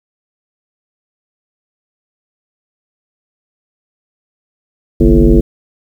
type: tone with frequency modulation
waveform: sine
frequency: 140 Hz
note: C#3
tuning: 18 cents sharp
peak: -4 dBFS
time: 5-5.41 s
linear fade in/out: 10 ms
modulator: 98.6 Hz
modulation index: 2.8
effects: 7-bit